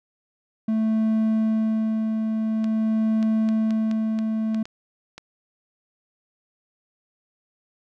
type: tone with tremolo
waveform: triangle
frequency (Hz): 220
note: A3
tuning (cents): 0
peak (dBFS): -16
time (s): 0.68-4.63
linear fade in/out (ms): 5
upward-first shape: sine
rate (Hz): 0.48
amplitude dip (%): 35
type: clicks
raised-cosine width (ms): 0.2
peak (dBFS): -21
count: 9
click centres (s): 2.643 / 3.228 / 3.489 / 3.707 / 3.913 / 4.189 / 4.546 / 4.655 / 5.18
effects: none